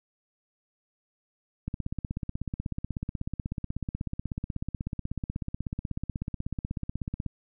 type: click train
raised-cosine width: 5 ms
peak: -19 dBFS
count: 92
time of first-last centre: 1.68-7.263 s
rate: 16.3 Hz
effects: none